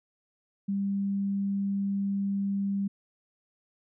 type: tone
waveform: sine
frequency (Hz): 198.2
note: G3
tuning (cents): +19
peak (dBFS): -26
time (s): 0.68-2.88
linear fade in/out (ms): 10
effects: none